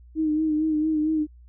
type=tone with vibrato; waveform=sine; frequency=310 Hz; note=D#4; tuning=6 cents flat; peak=-20 dBFS; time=0.15-1.27 s; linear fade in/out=50 ms; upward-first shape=sine; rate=4.4 Hz; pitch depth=41 cents each way; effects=added 60 Hz sine -46 dBFS peak until 1.48 s